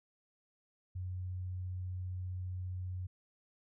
sine tone, 91.5 Hz, F#2, 19 cents flat, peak -37 dBFS, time 0.95-3.07 s, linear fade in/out 10 ms, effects none

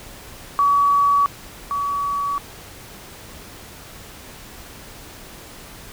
sine tone pair in turn, 1136 / 1136 Hz, C#6 / C#6, +42 / +42 cents, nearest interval unison, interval 0 cents, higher neither, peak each -13 / -20 dBFS, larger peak first, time 0.59-1.26 / 1.71-2.38 s, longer neither, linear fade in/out 0 ms, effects pink hiss -40 dBFS RMS until 5.92 s

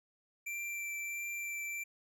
square tone with vibrato, 2349 Hz, D7, in tune, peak -38 dBFS, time 0.46-1.84 s, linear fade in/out 10 ms, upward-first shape triangle, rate 1.5 Hz, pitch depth 11 cents each way, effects none

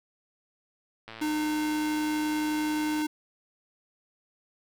click train, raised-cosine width 0.3 ms, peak -26 dBFS, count 218, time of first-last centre 1.08-3.018 s, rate 112 Hz
square tone, 304.6 Hz, D#4, 37 cents flat, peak -27 dBFS, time 1.21-3.07 s, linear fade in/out 10 ms
effects none

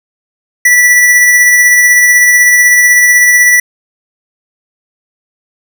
square tone with tremolo, 1960 Hz, B6, 14 cents flat, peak -3 dBFS, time 0.65-3.6 s, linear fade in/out 5 ms, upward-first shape sine, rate 16 Hz, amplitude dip 25%, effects none

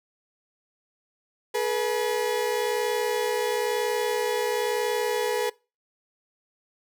35% pulse tone pair together, 423.5 / 484.5 Hz, G#4 / B4, +34 / -33 cents, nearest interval major second, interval 233 cents, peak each -25 dBFS, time 1.54-5.5 s, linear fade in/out 10 ms, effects noise-tail reverb RT60 0.3 s tail -23 dB re dry

